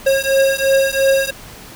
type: beating tone pair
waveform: square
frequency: 540 / 542.9 Hz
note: C#5 / C#5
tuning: -45 / -36 cents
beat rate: 2.9 Hz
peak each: -16 dBFS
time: 0.06-1.31 s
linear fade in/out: 10 ms
effects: pink hiss -37 dBFS RMS until 1.75 s